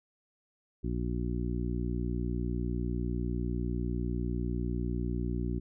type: harmonic tone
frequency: 60 Hz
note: B1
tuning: 49 cents flat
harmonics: 1 / 2 / 3 / 4 / 5 / 6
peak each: -33 / -36 / -38 / -39 / -40 / -41 dBFS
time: 0.83-5.6 s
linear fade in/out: 20 ms
effects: none